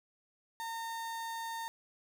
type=tone; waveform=35% pulse; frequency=913 Hz; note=A#5; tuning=36 cents flat; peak=-36 dBFS; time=0.6-1.68 s; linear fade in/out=0 ms; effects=none